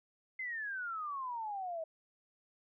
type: exponential sweep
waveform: sine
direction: down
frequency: 2093 to 631 Hz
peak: -37 dBFS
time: 0.39-1.84 s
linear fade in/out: 5 ms
effects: none